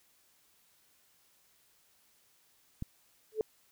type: click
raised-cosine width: 5 ms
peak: -24 dBFS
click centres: 2.824 s
type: tone with exponential growth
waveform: sine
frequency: 434.5 Hz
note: A4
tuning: 22 cents flat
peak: -23 dBFS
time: 3.32-3.41 s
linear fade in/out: 1 ms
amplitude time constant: 19 ms
effects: white hiss -68 dBFS RMS until 3.71 s